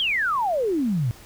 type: exponential sweep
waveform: sine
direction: down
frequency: 3322 to 110.9 Hz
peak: -20 dBFS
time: 0-1.11 s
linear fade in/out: 0 ms
effects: pink hiss -47 dBFS RMS until 1.25 s